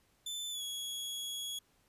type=tone with pitch glide; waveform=sawtooth; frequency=3525 to 3343 Hz; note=A7 to G#7; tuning=+2 to +11 cents; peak=-35 dBFS; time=0.26-1.59 s; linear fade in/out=5 ms; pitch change=-91 cents; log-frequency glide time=0.51-0.62 s; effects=pink hiss -71 dBFS RMS until 1.88 s + resampled to 32000 Hz